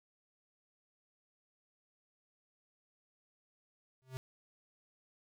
square tone with exponential growth, 130.1 Hz, C3, 9 cents flat, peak -36 dBFS, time 4.02-4.17 s, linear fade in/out 0 ms, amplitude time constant 31 ms, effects none

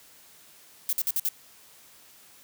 violet noise bursts, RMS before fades -26 dBFS, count 5, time 0.89-1.287 s, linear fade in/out 0 ms, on 37 ms, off 53 ms, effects white hiss -54 dBFS RMS until 2.43 s + high-pass 60 Hz 12 dB/octave

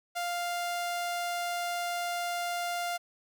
sawtooth tone, 699 Hz, F5, 1 cent sharp, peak -27 dBFS, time 0.15-2.98 s, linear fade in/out 20 ms, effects none

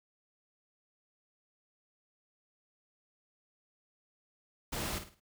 pink noise with echo, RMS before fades -37 dBFS, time 4.72-4.99 s, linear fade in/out 10 ms, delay 53 ms, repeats 4, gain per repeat -9 dB, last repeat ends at 5.202 s, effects none

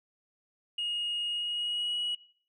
sine tone with pitch glide, 2868 to 2915 Hz, F7 to F#7, +45 to -26 cents, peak -28 dBFS, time 0.78-2.15 s, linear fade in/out 5 ms, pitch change +29 cents, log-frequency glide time 1.27-1.97 s, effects noise-tail reverb RT60 0.5 s tail -20 dB re dry + tanh soft clip ceiling -27 dBFS

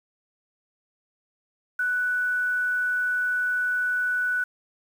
sine tone with quantisation, 1484 Hz, F#6, 5 cents sharp, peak -22 dBFS, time 1.79-4.44 s, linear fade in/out 5 ms, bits 8, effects none

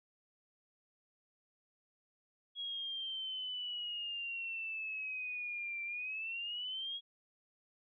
sine exponential two-way sweep, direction down then up, 3322 to 2349 to 3322 Hz, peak -38 dBFS, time 2.55-7.01 s, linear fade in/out 50 ms, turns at 5.83 s, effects none

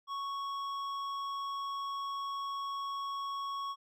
sine tone with hard clipping, 1108.7 Hz, C#6, in tune, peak -37 dBFS, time 0.07-3.76 s, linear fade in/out 50 ms, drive 9 dB, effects none

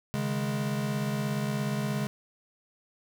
square chord, C# suspended second, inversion none, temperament equal, 138.59 / 155.56 / 207.7 Hz, C#3 / D#3 / G#3, 0 / 0 / 0 cents, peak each -32 / -38 / -32 dBFS, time 0.14-2.07 s, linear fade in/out 0 ms, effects none

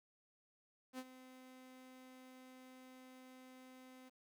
sawtooth tone with ADSR envelope, 257.3 Hz, C4, 29 cents flat, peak -39 dBFS, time 0.93-4.1 s, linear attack 56 ms, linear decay 48 ms, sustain -14 dB, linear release 22 ms, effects 12-bit

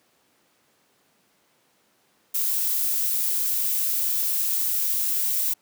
violet noise, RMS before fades -24 dBFS, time 2.34-5.54 s, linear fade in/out 10 ms, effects pink hiss -64 dBFS RMS until 5.61 s + high-pass 200 Hz 12 dB/octave

